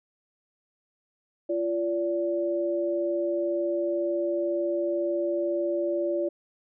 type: tone pair together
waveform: sine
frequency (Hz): 344 / 578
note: F4 / D5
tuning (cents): -26 / -28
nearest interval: major sixth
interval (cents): 898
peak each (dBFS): -27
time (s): 1.49-6.29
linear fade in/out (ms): 10
effects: none